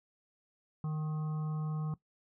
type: harmonic tone with a mistuned harmonic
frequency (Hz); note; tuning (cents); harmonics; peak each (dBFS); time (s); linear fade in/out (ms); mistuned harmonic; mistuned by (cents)
154.1; D#3; -16; 1 / 3 / 5 / 7 / 8; -32 / -52 / -52 / -52 / -55; 0.84-1.94; 2; 8; +34
effects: noise-tail reverb RT60 0.1 s tail -18 dB re dry